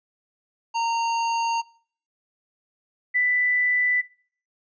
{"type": "tone pair in turn", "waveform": ["square", "sine"], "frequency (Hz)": [923, 1985.9], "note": ["A#5", "B6"], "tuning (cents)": [-17, 9], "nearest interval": "octave + minor second", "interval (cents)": 1326, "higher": "second", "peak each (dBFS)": [-23, -18], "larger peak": "second", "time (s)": [[0.74, 1.62], [3.14, 4.02]], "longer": "neither", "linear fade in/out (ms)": 20, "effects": ["noise-tail reverb RT60 0.5 s tail -22 dB re dry", "resampled to 16000 Hz"]}